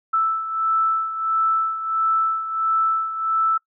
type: beating tone pair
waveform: sine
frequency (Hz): 1318.5 / 1320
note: E6 / E6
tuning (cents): 0 / +2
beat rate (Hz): 1.5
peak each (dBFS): -19 / -25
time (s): 0.13-3.58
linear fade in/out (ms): 10
effects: noise-tail reverb RT60 0.1 s tail -23 dB re dry